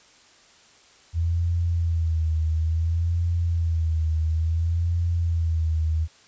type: tone with vibrato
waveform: sine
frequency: 82.41 Hz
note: E2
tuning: in tune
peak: -20 dBFS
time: 1.13-6.08 s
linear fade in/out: 50 ms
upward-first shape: sine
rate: 0.58 Hz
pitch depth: 66 cents each way
effects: white hiss -54 dBFS RMS until 6.27 s + resampled to 16000 Hz